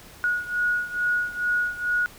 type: beating tone pair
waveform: sine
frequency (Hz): 1452 / 1454.3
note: F#6 / F#6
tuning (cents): -33 / -30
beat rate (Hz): 2.3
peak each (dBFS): -24 / -27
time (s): 0.24-2.06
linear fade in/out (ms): 0
effects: pink hiss -47 dBFS RMS until 2.18 s